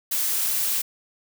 blue noise, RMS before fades -24 dBFS, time 0.11-0.82 s, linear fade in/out 10 ms, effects none

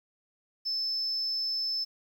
sine tone, 5260 Hz, E8, 5 cents flat, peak -27 dBFS, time 0.65-1.85 s, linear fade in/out 20 ms, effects tanh soft clip ceiling -25 dBFS + 10-bit

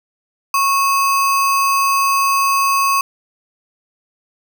sine tone with sample-and-hold, 1100 Hz, C#6, 14 cents flat, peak -12 dBFS, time 0.54-3.01 s, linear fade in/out 2 ms, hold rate 3675 Hz, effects none

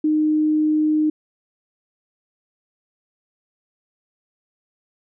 sine tone, 307.1 Hz, D#4, 23 cents flat, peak -15 dBFS, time 0.04-1.1 s, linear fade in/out 5 ms, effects none

